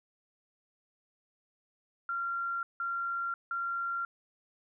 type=tone bursts; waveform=sine; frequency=1379 Hz; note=F6; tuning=22 cents flat; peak=-31 dBFS; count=3; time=2.09-4.05 s; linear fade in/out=2 ms; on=540 ms; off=170 ms; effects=none